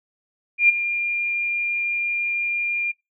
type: tone with ADSR envelope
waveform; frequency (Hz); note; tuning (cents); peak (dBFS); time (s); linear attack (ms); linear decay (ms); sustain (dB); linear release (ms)
sine; 2402; D7; +38; -9; 0.58-2.92; 110; 16; -12; 14
effects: noise-tail reverb RT60 0.2 s tail -22 dB re dry